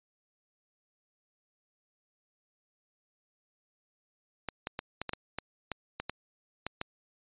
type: clicks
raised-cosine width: 0.3 ms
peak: -18 dBFS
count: 12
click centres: 4.487 / 4.671 / 4.791 / 5.016 / 5.093 / 5.134 / 5.386 / 5.717 / 6 / 6.096 / 6.666 / 6.814 s
effects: resampled to 8000 Hz